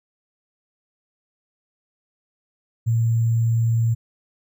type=tone with sample-and-hold; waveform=sine; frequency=114.9 Hz; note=A#2; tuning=25 cents flat; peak=-16 dBFS; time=2.86-3.95 s; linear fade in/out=20 ms; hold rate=7350 Hz; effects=none